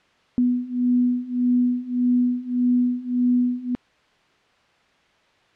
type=beating tone pair; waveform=sine; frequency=245.7 / 247.4 Hz; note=B3 / B3; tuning=-9 / +3 cents; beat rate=1.7 Hz; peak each=-22 / -20 dBFS; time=0.38-3.75 s; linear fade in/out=0 ms; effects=white hiss -59 dBFS RMS until 5.55 s + low-pass 3000 Hz 12 dB/octave